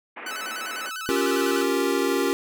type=band-pass noise; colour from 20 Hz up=white; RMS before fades=-38 dBFS; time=0.16-0.9 s; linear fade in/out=10 ms; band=220 to 2500 Hz; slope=48 dB/octave
type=tone with vibrato; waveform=sawtooth; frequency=1399 Hz; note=F6; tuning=3 cents sharp; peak=-27 dBFS; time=0.26-1.63 s; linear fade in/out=5 ms; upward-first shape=square; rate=10 Hz; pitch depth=120 cents each way
type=chord; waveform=square; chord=G half-diminished seventh; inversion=second; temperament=equal; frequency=277.2 / 349.2 / 392 / 466.2 Hz; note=Db4 / F4 / G4 / Bb4; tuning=0 / 0 / 0 / 0 cents; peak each=-27 / -28 / -26 / -29 dBFS; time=1.09-2.33 s; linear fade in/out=0 ms
effects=none